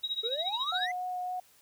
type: tone with tremolo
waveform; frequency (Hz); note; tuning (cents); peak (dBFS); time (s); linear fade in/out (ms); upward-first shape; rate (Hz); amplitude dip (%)
sine; 3817; A#7; +40; -27; 0.03-0.87; 10; triangle; 14; 95
type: exponential sweep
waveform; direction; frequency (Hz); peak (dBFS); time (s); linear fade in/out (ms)
triangle; up; 429.9 to 2109; -32; 0.23-0.92; 10
type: tone with vibrato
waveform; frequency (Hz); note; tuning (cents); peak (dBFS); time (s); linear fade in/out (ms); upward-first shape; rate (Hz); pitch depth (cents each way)
sine; 728; F#5; -28; -32; 0.72-1.4; 5; sine; 3.6; 9
effects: white hiss -62 dBFS RMS until 1.61 s